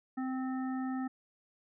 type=harmonic tone; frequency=260 Hz; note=C4; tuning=11 cents flat; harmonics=1 / 3 / 5 / 7; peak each=-33 / -43 / -47 / -50 dBFS; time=0.17-1.08 s; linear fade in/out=10 ms; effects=none